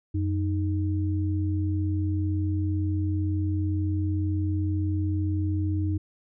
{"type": "tone pair together", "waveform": "sine", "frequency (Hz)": [92.2, 310.1], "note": ["F#2", "D#4"], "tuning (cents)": [-6, -6], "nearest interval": "octave + major sixth", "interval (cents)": 2100, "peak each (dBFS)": [-24, -30], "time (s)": [0.14, 5.98], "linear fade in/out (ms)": 10, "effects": []}